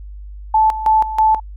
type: tone with tremolo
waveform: sine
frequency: 873 Hz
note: A5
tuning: 14 cents flat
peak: -9 dBFS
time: 0.54-1.4 s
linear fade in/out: 5 ms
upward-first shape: square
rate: 3.1 Hz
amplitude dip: 75%
effects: added 50 Hz sine -30 dBFS peak until 1.56 s